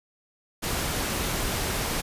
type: noise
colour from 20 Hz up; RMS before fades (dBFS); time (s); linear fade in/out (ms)
pink; -28; 0.62-2.02; 20
effects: resampled to 32000 Hz